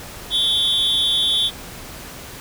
triangle tone with amplitude modulation, 3456 Hz, A7, 32 cents flat, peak -10 dBFS, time 0.3-1.51 s, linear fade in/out 50 ms, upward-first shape sine, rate 294 Hz, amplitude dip 100%, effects pink hiss -36 dBFS RMS until 2.4 s

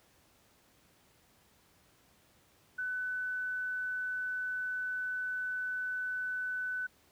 sine tone, 1500 Hz, F#6, 23 cents sharp, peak -33 dBFS, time 2.78-6.87 s, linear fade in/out 10 ms, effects pink hiss -66 dBFS RMS until 7.11 s + high-pass 60 Hz 12 dB/octave

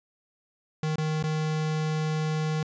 square tone with dropouts, 155.56 Hz, D#3, in tune, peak -26 dBFS, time 0.83-2.63 s, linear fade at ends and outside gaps 2 ms, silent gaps 0.958-0.982 / 1.227-1.238 s, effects resampled to 16000 Hz

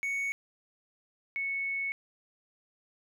triangle / sine tone pair in turn, 2223 / 2209 Hz, C#7 / C#7, +4 / -7 cents, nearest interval unison, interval 11 cents, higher first, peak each -28 / -30 dBFS, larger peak first, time 0.03-0.32 / 1.36-1.92 s, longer second, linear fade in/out 0 ms, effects none

